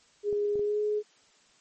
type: tone with pitch glide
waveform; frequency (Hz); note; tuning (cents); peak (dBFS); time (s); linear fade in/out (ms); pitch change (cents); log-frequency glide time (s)
sine; 412.6 to 420.8; G#4 to G#4; -11 to +23; -25; 0.23-1.03; 50; +34; 0.6-0.8
type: clicks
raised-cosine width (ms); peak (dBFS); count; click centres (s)
2; -29; 3; 0.328 / 0.556 / 0.594
effects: white hiss -62 dBFS RMS until 1.6 s + MP3 32 kbps